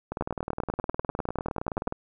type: two click trains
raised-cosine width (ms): 1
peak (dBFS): -17 / -13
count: 36 / 18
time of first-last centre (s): 0.12-1.924 / 0.21-1.877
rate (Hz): 19.4 / 10.2
effects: none